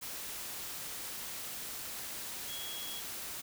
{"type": "tone in noise", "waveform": "sine", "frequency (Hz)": 3322, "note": "G#7", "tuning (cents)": 0, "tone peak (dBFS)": -43, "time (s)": [2.48, 3.01], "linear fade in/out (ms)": 20, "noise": "white", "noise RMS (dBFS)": -42, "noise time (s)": [0.01, 3.42], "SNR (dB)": -4, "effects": []}